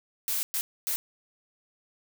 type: noise bursts at uneven times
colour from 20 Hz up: blue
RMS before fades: -29 dBFS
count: 3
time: 0.28-0.43 / 0.54-0.61 / 0.87-0.96 s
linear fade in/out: 0 ms
effects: none